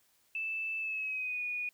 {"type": "tone with pitch glide", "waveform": "sine", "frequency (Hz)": [2637, 2460], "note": ["E7", "D#7"], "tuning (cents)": [0, -20], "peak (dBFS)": -33, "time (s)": [0.35, 1.69], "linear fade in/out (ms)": 2, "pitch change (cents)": -120, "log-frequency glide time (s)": [0.79, 1.43], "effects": ["white hiss -70 dBFS RMS until 1.73 s"]}